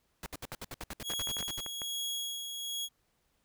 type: noise bursts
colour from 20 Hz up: pink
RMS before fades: -41 dBFS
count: 15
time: 0.23-1.606 s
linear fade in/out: 2 ms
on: 32 ms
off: 64 ms
type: clicks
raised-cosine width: 0.5 ms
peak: -26 dBFS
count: 12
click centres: 0.259 / 0.519 / 0.811 / 0.905 / 1.103 / 1.136 / 1.197 / 1.273 / 1.368 / 1.427 / 1.663 / 1.818 s
type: tone with tremolo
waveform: sawtooth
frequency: 3322 Hz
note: G#7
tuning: in tune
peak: -30 dBFS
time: 1.03-2.89 s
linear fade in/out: 50 ms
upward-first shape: sine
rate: 1.2 Hz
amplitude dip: 45%
effects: pink hiss -75 dBFS RMS until 3.44 s